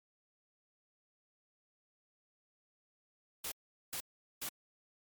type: noise bursts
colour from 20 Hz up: white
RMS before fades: -40 dBFS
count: 3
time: 3.44-4.491 s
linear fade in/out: 5 ms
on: 77 ms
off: 410 ms
effects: MP3 96 kbps